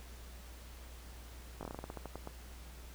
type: slowing click train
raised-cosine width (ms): 1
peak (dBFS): -28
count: 13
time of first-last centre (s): 1.61-2.274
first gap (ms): 19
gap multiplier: 1.18
effects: added 60 Hz sine -49 dBFS peak until 2.94 s + pink hiss -56 dBFS RMS until 2.94 s